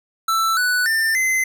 square tone with pitch steps, 1328 / 1484 / 1793 / 2054 Hz, E6 / F#6 / A6 / C7, +12 / +5 / +32 / -33 cents, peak -17 dBFS, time 0.28-1.44 s, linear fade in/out 5 ms, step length 290 ms, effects none

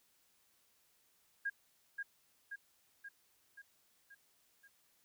sine tone with echo, 1627 Hz, G#6, 36 cents flat, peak -34 dBFS, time 1.45-1.5 s, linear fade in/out 10 ms, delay 530 ms, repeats 6, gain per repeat -4 dB, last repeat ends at 4.68 s, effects white hiss -73 dBFS RMS until 5.04 s

